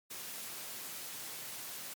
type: high-pass noise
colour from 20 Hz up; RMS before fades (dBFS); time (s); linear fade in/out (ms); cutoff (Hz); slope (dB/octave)
white; -44; 0.1-1.94; 10; 100; 48
effects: MP3 96 kbps